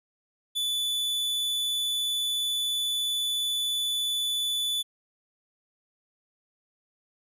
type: tone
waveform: 45% pulse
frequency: 3477 Hz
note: A7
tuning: 21 cents flat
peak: -26 dBFS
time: 0.55-4.83 s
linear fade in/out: 20 ms
effects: resampled to 32000 Hz